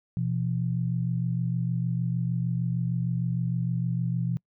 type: tone pair together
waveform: sine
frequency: 123.47 / 170 Hz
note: B2 / F3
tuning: 0 / -46 cents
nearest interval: tritone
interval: 554 cents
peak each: -27 / -28 dBFS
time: 0.17-4.37 s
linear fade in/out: 0 ms
effects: noise-tail reverb RT60 0.1 s tail -26 dB re dry